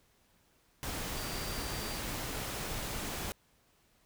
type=tone in noise; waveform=sine; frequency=4699 Hz; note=D8; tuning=in tune; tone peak=-47 dBFS; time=1.17-1.99 s; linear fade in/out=0 ms; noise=pink; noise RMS=-38 dBFS; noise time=0.83-3.32 s; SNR=-12 dB; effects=pink hiss -69 dBFS RMS until 4.05 s